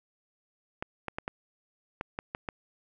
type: clicks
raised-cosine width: 0.5 ms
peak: -18 dBFS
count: 8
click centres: 0.825 / 1.083 / 1.185 / 1.279 / 2.011 / 2.189 / 2.349 / 2.488 s
effects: none